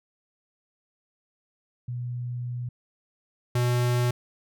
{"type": "tone pair in turn", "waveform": ["sine", "square"], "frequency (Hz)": [122.4, 122.4], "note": ["B2", "B2"], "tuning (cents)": [-15, -15], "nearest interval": "unison", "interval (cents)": 0, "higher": "neither", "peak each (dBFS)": [-29, -22], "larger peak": "second", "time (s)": [[1.88, 2.69], [3.55, 4.11]], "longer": "first", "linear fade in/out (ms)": 5, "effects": []}